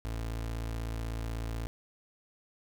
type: tone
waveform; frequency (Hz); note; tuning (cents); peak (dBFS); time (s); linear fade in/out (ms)
30% pulse; 56.2; A1; +37; -31; 0.05-1.67; 0
effects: none